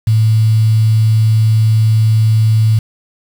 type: tone with quantisation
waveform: sine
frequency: 110 Hz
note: A2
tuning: in tune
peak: -7 dBFS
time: 0.07-2.79 s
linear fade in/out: 5 ms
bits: 5
effects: none